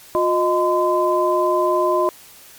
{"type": "tone cluster", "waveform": "sine", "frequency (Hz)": [357.8, 621, 1023], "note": ["F4", "D#5", "C6"], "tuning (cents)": [42, -3, -39], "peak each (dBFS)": -19, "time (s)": [0.15, 2.09], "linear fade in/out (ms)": 0, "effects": ["white hiss -44 dBFS RMS until 2.58 s", "MP3 96 kbps"]}